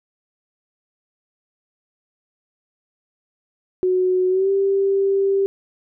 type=tone with pitch glide; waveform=sine; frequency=368.2 to 392.4 Hz; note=F#4 to G4; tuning=-8 to +2 cents; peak=-15 dBFS; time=3.83-5.46 s; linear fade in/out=0 ms; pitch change=+110 cents; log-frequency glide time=4.29-4.5 s; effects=none